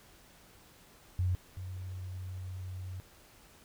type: tone pair in turn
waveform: sine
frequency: 91 / 92.48 Hz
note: F#2 / F#2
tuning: -28 / 0 cents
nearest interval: unison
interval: 28 cents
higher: second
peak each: -27 / -38 dBFS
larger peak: first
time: 1.19-1.35 / 1.57-3 s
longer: second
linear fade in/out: 0 ms
effects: pink hiss -59 dBFS RMS until 3.64 s